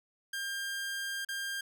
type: tone with dropouts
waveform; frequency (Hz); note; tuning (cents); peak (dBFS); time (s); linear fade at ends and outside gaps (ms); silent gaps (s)
sawtooth; 1600; G6; +35; -31; 0.33-1.61; 5; 1.249-1.287
effects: none